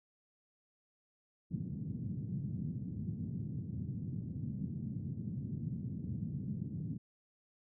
pink band-pass noise, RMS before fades -40 dBFS, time 1.5-6.98 s, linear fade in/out 20 ms, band 110 to 210 Hz, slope 24 dB/octave, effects none

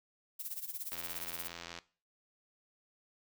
violet noise with tremolo, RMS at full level -39 dBFS, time 0.39-1.48 s, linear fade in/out 10 ms, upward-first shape sine, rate 17 Hz, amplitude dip 80%
click train, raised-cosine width 0.2 ms, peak -26 dBFS, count 75, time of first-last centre 0.92-1.788 s, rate 85.3 Hz
effects noise-tail reverb RT60 0.4 s tail -19 dB re dry

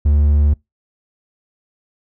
triangle tone, 73.42 Hz, D2, in tune, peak -8 dBFS, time 0.05-0.54 s, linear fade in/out 10 ms, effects noise-tail reverb RT60 0.2 s tail -26 dB re dry

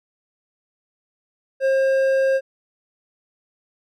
triangle tone with hard clipping, 535 Hz, C5, 38 cents sharp, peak -17 dBFS, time 1.6-2.41 s, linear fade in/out 50 ms, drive 10 dB, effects none

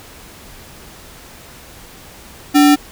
sine tone with sample-and-hold, 290.5 Hz, D4, 19 cents flat, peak -6 dBFS, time 2.54-2.76 s, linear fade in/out 20 ms, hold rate 1050 Hz, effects pink hiss -39 dBFS RMS until 2.91 s

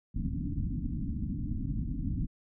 pink low-pass noise, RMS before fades -33 dBFS, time 0.14-2.27 s, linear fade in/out 20 ms, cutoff 300 Hz, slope 96 dB/octave, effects none

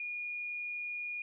sine tone, 2437 Hz, D#7, 37 cents flat, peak -36 dBFS, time 0-1.22 s, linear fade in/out 2 ms, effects none

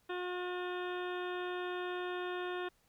harmonic tone, 359.6 Hz, F#4, 49 cents flat, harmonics 1 / 2 / 3 / 4 / 5 / 7 / 8 / 9 / 10, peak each -38 / -45 / -46 / -46 / -48 / -52 / -57 / -55 / -54 dBFS, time 0.09-2.69 s, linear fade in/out 10 ms, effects pink hiss -72 dBFS RMS until 2.88 s

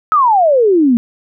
sine exponential sweep, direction down, 1309 to 226.1 Hz, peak -7 dBFS, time 0.12-0.97 s, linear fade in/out 0 ms, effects none

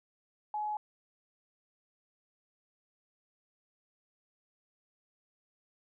sine tone, 845 Hz, G#5, 30 cents sharp, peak -32 dBFS, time 0.54-0.77 s, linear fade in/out 2 ms, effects none

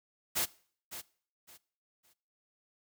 white noise with echo, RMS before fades -31 dBFS, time 0.35-0.46 s, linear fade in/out 20 ms, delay 560 ms, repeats 3, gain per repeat -12 dB, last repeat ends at 2.14 s, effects noise-tail reverb RT60 0.5 s tail -21 dB re dry

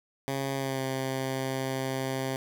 10% pulse tone with pitch glide, 136.3 to 132.57 Hz, C#3 to C3, -29 to +23 cents, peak -21 dBFS, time 0.28-2.36 s, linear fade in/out 0 ms, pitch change -48 cents, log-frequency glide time 0.55-0.81 s, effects none

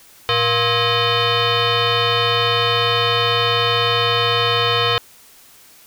sine tone with frequency modulation, 1289 Hz, E6, 39 cents flat, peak -14 dBFS, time 0.29-4.98 s, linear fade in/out 0 ms, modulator 588 Hz, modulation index 4.4, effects white hiss -47 dBFS RMS until 5.86 s

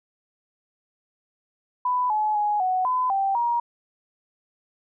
sine tone with pitch steps, 995 / 853 / 834 / 742 / 1010 / 782 / 948 Hz, B5 / G#5 / G#5 / F#5 / B5 / G5 / A#5, +13 / +46 / +7 / +5 / +39 / -4 / +29 cents, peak -20 dBFS, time 1.85-3.6 s, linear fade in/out 5 ms, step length 250 ms, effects none

